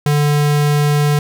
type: tone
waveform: square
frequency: 147 Hz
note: D3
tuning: 2 cents sharp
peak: -12 dBFS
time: 0.06-1.19 s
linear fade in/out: 2 ms
effects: none

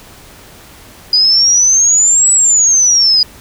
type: exponential two-way sweep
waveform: sine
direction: up then down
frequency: 4900 to 7902 to 4900 Hz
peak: -6 dBFS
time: 1.13-3.23 s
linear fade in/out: 2 ms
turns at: 2.32 s
effects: pink hiss -38 dBFS RMS until 3.4 s

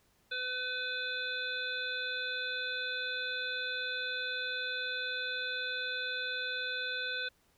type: harmonic tone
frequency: 504 Hz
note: B4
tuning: 35 cents sharp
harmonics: 1 / 3 / 5 / 7 / 8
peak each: -45 / -36 / -43 / -40 / -43 dBFS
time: 0.31-7.29 s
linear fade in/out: 10 ms
effects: pink hiss -70 dBFS RMS until 7.57 s

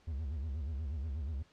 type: tone with vibrato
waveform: triangle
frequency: 73.42 Hz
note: D2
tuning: in tune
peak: -33 dBFS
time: 0.07-1.43 s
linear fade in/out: 10 ms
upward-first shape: sine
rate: 8.3 Hz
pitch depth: 200 cents each way
effects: pink hiss -66 dBFS RMS until 1.52 s + low-pass 5000 Hz 12 dB/octave

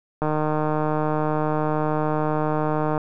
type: click train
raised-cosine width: 1 ms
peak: -10 dBFS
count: 423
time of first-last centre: 0.22-2.978 s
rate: 153 Hz
effects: none

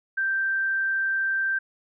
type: tone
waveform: sine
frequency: 1568 Hz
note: G6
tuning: in tune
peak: -22 dBFS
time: 0.17-1.59 s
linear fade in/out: 10 ms
effects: none

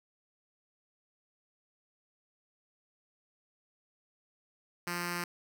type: tone with notch filter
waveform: 5% pulse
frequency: 174.61 Hz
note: F3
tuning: in tune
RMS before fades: -36 dBFS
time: 4.87-5.24 s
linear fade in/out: 2 ms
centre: 610 Hz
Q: 1.1
effects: none

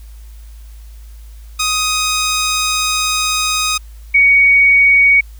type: tone pair in turn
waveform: 10% pulse / sine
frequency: 1252 / 2242 Hz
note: D#6 / C#7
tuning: +10 / +19 cents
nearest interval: minor seventh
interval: 1009 cents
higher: second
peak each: -6 dBFS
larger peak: neither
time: 1.59-3.78 / 4.14-5.21 s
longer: first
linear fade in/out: 10 ms
effects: added 54 Hz sine -32 dBFS peak until 5.39 s + white hiss -50 dBFS RMS until 5.39 s

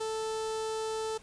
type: tone with notch filter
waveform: sawtooth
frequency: 440 Hz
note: A4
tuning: in tune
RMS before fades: -34 dBFS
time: 0-1.18 s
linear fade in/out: 10 ms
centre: 2100 Hz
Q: 1.3
effects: pink hiss -56 dBFS RMS until 1.22 s + resampled to 22050 Hz

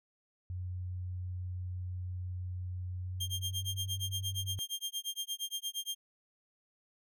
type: tone with pitch glide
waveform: sine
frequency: 90.6 to 96.54 Hz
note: F#2 to G2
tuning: -36 to -26 cents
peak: -36 dBFS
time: 0.5-4.59 s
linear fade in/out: 0 ms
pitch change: +110 cents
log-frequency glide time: 2.99-3.78 s
type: tone with tremolo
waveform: sawtooth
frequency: 3200 Hz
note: G7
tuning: 35 cents sharp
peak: -30 dBFS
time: 3.2-5.95 s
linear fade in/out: 10 ms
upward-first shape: sine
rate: 8.6 Hz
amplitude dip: 100%
effects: none

